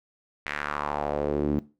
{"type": "tone with band-pass filter sweep", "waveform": "sawtooth", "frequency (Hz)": 73.42, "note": "D2", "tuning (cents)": 0, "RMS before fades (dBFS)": -28, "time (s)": [0.46, 1.59], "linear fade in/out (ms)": 0, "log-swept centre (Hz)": [2100, 260], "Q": 2.6, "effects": ["noise-tail reverb RT60 0.3 s tail -19 dB re dry"]}